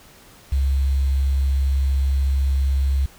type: tone with quantisation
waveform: sine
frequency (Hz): 67.8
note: C#2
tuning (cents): -38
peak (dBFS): -16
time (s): 0.52-3.06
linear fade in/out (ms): 5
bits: 7
effects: pink hiss -48 dBFS RMS until 3.18 s